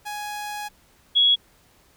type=tone pair in turn; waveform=sawtooth / sine; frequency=833 / 3341 Hz; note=G#5 / G#7; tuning=+5 / +10 cents; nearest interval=2 octaves; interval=2405 cents; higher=second; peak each=-26 / -14 dBFS; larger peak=second; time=0.05-0.69 / 1.15-1.36 s; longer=first; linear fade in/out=20 ms; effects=pink hiss -58 dBFS RMS until 1.96 s